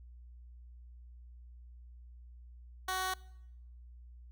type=tone with high-pass filter; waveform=15% pulse; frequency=373.9 Hz; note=F#4; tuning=18 cents sharp; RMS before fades=-35 dBFS; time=2.88-3.14 s; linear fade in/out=5 ms; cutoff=820 Hz; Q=0.78; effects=noise-tail reverb RT60 0.8 s tail -23 dB re dry + added 60 Hz sine -50 dBFS peak until 4.31 s